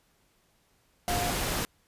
sine tone in noise, 708 Hz, F5, 23 cents sharp, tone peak -30 dBFS, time 1.08-1.3 s, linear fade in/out 0 ms, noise pink, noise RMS -30 dBFS, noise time 1.08-1.65 s, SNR -3 dB, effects pink hiss -68 dBFS RMS until 1.87 s + resampled to 32000 Hz

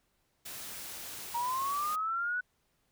white noise, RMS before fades -43 dBFS, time 0.45-1.96 s, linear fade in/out 10 ms
sine linear sweep, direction up, 932.3 to 1493 Hz, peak -30 dBFS, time 1.34-2.41 s, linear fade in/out 10 ms
effects pink hiss -75 dBFS RMS until 2.91 s

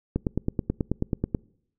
click train, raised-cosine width 3 ms, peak -11 dBFS, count 12, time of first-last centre 0.16-1.348 s, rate 9.26 Hz, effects noise-tail reverb RT60 0.7 s tail -25 dB re dry

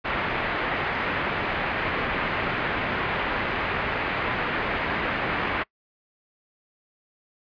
white low-pass noise, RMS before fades -27 dBFS, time 0.04-5.64 s, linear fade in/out 20 ms, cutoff 2300 Hz, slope 24 dB/octave, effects noise-tail reverb RT60 0.1 s tail -25 dB re dry + resampled to 11025 Hz

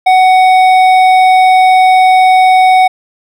sine tone with hard clipping, 746 Hz, F#5, 14 cents sharp, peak -5 dBFS, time 0.06-2.88 s, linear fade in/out 10 ms, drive 9 dB, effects none

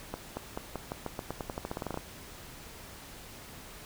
accelerating click train, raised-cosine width 1 ms, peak -20 dBFS, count 19, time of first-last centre 0.14-1.974 s, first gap 230 ms, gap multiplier 0.89, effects pink hiss -48 dBFS RMS until 3.85 s

